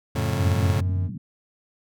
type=chord; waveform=35% pulse; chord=F augmented; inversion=none; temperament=just; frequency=87.31 / 109.13 / 136.42 Hz; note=F2 / A2 / C#3; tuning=0 / -14 / -27 cents; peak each=-26 / -24 / -26 dBFS; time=0.15-0.81 s; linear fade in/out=10 ms
type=tone; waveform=triangle; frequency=92.5 Hz; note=F#2; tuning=in tune; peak=-19 dBFS; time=0.33-1.1 s; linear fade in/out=50 ms
type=band-pass noise; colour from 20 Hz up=pink; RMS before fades=-34 dBFS; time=0.33-1.18 s; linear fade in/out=10 ms; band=110 to 240 Hz; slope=48 dB/octave
effects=none